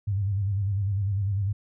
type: tone with vibrato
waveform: sine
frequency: 99.3 Hz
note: G2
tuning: 23 cents sharp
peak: -23 dBFS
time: 0.07-1.53 s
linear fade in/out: 10 ms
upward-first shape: square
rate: 10 Hz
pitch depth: 69 cents each way
effects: none